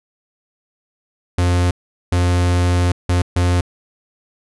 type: tone bursts at uneven times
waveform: 45% pulse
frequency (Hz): 88.6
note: F2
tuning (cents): +25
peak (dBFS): -13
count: 4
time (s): 1.38-1.71 / 2.12-2.92 / 3.09-3.22 / 3.36-3.61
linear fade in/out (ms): 5
effects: resampled to 24000 Hz